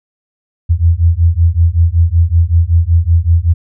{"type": "beating tone pair", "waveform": "sine", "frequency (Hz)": [81.7, 87], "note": ["E2", "F2"], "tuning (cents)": [-15, -6], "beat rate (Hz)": 5.3, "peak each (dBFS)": -10, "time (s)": [0.69, 3.54], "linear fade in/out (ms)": 20, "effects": []}